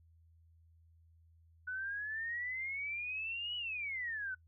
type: exponential two-way sweep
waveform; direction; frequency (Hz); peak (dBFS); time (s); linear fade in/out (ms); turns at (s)
sine; up then down; 1480 to 2960 to 1480; -37; 1.67-4.35; 10; 3.56
effects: noise-tail reverb RT60 0.1 s tail -23 dB re dry + added 82 Hz sine -62 dBFS peak until 4.47 s